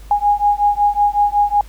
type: beating tone pair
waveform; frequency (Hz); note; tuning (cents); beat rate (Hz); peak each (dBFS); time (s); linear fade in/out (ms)
sine; 820 / 825.4; G#5 / G#5; -22 / -11; 5.4; -15; 0.11-1.61; 2
effects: added 50 Hz sine -34 dBFS peak until 1.68 s + pink hiss -47 dBFS RMS until 1.68 s